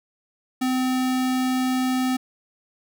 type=tone; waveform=square; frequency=256.7 Hz; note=C4; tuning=33 cents flat; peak=-21 dBFS; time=0.61-2.17 s; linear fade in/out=10 ms; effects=none